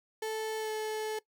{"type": "tone with pitch glide", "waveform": "35% pulse", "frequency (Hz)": [438.2, 432.9], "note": ["A4", "A4"], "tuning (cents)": [-7, -28], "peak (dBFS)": -31, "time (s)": [0.22, 1.19], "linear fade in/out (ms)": 5, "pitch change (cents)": -21, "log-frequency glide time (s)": [0.58, 0.71], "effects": ["noise-tail reverb RT60 0.1 s tail -20 dB re dry"]}